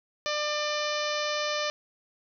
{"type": "harmonic tone", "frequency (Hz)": 597, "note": "D5", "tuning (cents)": 28, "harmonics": [1, 2, 3, 4, 5, 6, 7, 8, 9, 10], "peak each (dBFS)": [-31, -34, -36, -37, -38, -39, -39, -40, -41, -41], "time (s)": [0.26, 1.7], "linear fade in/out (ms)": 0, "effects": []}